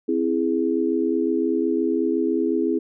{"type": "chord", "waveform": "sine", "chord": "C augmented", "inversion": "none", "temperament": "equal", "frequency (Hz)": [261.6, 329.6, 415.3], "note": ["C4", "E4", "G#4"], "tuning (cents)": [0, 0, 0], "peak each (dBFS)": [-24, -22, -24], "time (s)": [0.08, 2.79], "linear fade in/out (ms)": 10, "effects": []}